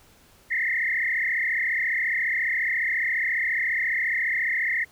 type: tone with frequency modulation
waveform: sine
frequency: 1971 Hz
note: B6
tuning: 4 cents flat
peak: -22 dBFS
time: 0.5-4.85 s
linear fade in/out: 20 ms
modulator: 34.5 Hz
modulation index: 4.7
effects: pink hiss -56 dBFS RMS until 4.91 s